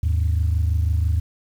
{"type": "tone pair together", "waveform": "sine", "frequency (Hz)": [77.9, 103.98], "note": ["D#2", "G#2"], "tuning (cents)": [3, 3], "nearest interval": "perfect fourth", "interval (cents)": 500, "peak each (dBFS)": [-17, -22], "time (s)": [0.03, 1.2], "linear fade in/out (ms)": 5, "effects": ["tanh soft clip ceiling -12 dBFS", "8-bit"]}